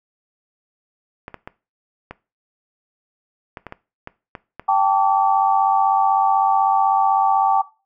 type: clicks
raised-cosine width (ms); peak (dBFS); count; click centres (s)
0.5; -17; 10; 1.281 / 1.343 / 1.475 / 2.11 / 3.572 / 3.667 / 3.724 / 4.074 / 4.352 / 4.596
type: chord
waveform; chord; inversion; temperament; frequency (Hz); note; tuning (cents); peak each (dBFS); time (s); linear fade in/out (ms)
sine; G suspended second; none; equal with one note detuned; 784 / 880 / 1151.1; G5 / A5 / D6; 0 / 0 / -35; -16 / -19 / -20; 4.68-7.62; 10
effects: noise-tail reverb RT60 0.3 s tail -19 dB re dry